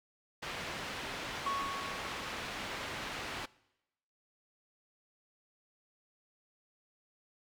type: low-pass noise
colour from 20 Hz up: white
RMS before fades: -41 dBFS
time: 0.42-3.46 s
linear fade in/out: 10 ms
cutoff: 2700 Hz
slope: 12 dB/octave
type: tone with exponential decay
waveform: triangle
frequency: 1108.7 Hz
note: C#6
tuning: in tune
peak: -29 dBFS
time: 1.46-2.89 s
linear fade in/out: 5 ms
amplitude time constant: 310 ms
effects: noise-tail reverb RT60 0.9 s tail -22 dB re dry